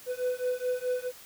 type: beating tone pair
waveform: triangle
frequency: 498 / 502.7 Hz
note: B4 / B4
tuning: +14 / +31 cents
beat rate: 4.7 Hz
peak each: -29 dBFS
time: 0.06-1.12 s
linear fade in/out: 50 ms
effects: white hiss -50 dBFS RMS until 1.25 s